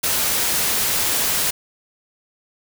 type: noise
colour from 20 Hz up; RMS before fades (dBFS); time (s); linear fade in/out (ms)
white; -20; 0.03-1.51; 10
effects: none